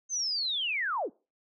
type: linear sweep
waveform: sine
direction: down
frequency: 6330 to 196 Hz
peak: -28 dBFS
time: 0.09-1.1 s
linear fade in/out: 50 ms
effects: noise-tail reverb RT60 0.3 s tail -22 dB re dry

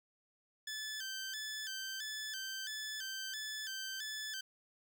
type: tone with vibrato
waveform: 15% pulse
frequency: 1641 Hz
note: G#6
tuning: 21 cents flat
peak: -34 dBFS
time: 0.67-4.41 s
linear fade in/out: 5 ms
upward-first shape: square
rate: 1.5 Hz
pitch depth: 94 cents each way
effects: none

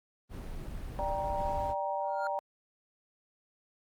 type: noise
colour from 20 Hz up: brown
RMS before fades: -39 dBFS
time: 0.29-1.75 s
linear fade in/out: 50 ms
type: chord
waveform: sine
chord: G minor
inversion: second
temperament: just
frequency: 588 / 784 / 940.8 Hz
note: D5 / G5 / Bb5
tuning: +2 / 0 / +16 cents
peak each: -35 dBFS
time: 0.99-2.39 s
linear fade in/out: 0 ms
type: tone with exponential growth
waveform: triangle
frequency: 1405 Hz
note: F6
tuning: 10 cents sharp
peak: -31 dBFS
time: 2-2.27 s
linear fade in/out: 1 ms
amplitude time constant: 58 ms
effects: Opus 24 kbps

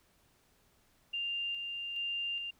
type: tone with tremolo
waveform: sine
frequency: 2794 Hz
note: F7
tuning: in tune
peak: -33 dBFS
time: 1.13-2.51 s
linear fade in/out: 10 ms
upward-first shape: square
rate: 1.2 Hz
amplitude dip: 35%
effects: pink hiss -69 dBFS RMS until 2.59 s

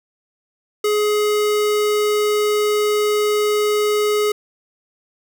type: tone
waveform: square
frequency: 420 Hz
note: G#4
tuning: 19 cents sharp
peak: -16 dBFS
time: 0.84-4.32 s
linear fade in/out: 5 ms
effects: none

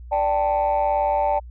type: chord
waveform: sine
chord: D suspended fourth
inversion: none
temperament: just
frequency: 587.3 / 783.1 / 881 Hz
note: D5 / G5 / A5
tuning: 0 / -2 / +2 cents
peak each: -21 dBFS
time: 0.11-1.4 s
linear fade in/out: 20 ms
effects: tanh soft clip ceiling -13 dBFS + added 60 Hz sine -36 dBFS peak until 1.5 s

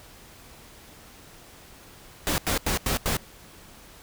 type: noise bursts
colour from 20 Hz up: pink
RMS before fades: -25 dBFS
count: 5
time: 2.27-3.168 s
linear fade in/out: 0 ms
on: 110 ms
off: 87 ms
effects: pink hiss -49 dBFS RMS until 4.02 s

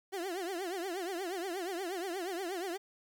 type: tone with vibrato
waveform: 30% pulse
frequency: 363.9 Hz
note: F#4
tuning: 29 cents flat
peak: -33 dBFS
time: 0.12-2.78 s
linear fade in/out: 20 ms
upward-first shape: triangle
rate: 8.4 Hz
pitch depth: 190 cents each way
effects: 11-bit

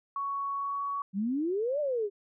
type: tone with pitch glide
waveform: sine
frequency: 1115 to 1123.4 Hz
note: C#6 to C#6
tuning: +10 to +23 cents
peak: -30 dBFS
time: 0.16-1.02 s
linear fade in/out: 2 ms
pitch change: +13 cents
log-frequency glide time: 0.55-0.81 s
type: exponential two-way sweep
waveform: sine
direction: up then down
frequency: 185 to 609 to 390.8 Hz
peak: -27 dBFS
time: 1.13-2.1 s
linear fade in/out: 50 ms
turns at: 1.8 s
effects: none

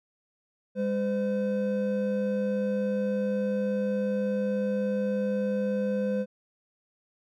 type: tone pair together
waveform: triangle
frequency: 202.5 / 511 Hz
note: G#3 / C5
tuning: -43 / -41 cents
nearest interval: octave + major third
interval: 1602 cents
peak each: -26 dBFS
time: 0.75-6.26 s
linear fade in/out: 50 ms
effects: none

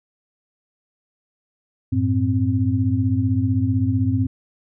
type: tone cluster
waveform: sine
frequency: 95.9 / 111.6 / 261.3 Hz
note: G2 / A2 / C4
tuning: -37 / +25 / -2 cents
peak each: -21 dBFS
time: 1.92-4.27 s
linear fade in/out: 10 ms
effects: none

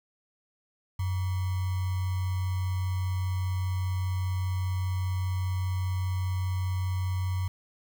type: tone with sample-and-hold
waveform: sine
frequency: 92.5 Hz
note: F#2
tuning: in tune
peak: -26 dBFS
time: 0.99-7.48 s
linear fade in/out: 5 ms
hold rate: 1050 Hz
effects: none

